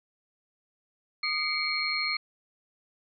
sine tone cluster, 1232 / 2112 / 2264 / 4264 Hz, D#6 / C7 / C#7 / C8, -17 / +16 / +36 / +32 cents, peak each -36 / -34 / -31 / -30 dBFS, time 1.23-2.17 s, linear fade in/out 5 ms, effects none

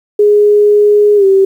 sine tone with pitch glide, 415.3 to 387.5 Hz, G#4 to G4, 0 to -20 cents, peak -4 dBFS, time 0.19-1.45 s, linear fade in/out 5 ms, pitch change -120 cents, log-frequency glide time 1.16-1.25 s, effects 7-bit

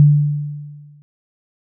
sine tone with exponential decay, 146.83 Hz, D3, in tune, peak -4 dBFS, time 0-1.02 s, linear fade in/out 0 ms, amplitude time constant 220 ms, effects none

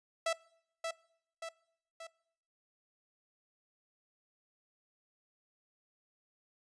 sawtooth tone with echo, 659.3 Hz, E5, in tune, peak -26 dBFS, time 0.26-0.33 s, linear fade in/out 5 ms, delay 580 ms, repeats 3, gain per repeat -5 dB, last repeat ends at 2.07 s, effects noise-tail reverb RT60 0.7 s tail -23 dB re dry + resampled to 22050 Hz

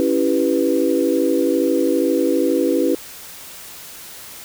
sine chord, C# half-diminished seventh, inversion none, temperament equal, 277.2 / 329.6 / 392 / 493.9 Hz, C#4 / E4 / G4 / B4, 0 / 0 / 0 / 0 cents, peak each -20 / -19 / -22 / -20 dBFS, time 0-2.95 s, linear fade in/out 0 ms, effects white hiss -37 dBFS RMS until 4.44 s

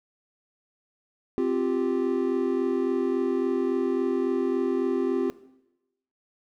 triangle chord, C suspended fourth, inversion none, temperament just, 261.6 / 348.8 / 392.4 Hz, C4 / F4 / G4, 0 / -2 / +2 cents, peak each -25 dBFS, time 1.38-5.3 s, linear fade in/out 0 ms, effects noise-tail reverb RT60 0.9 s tail -18 dB re dry

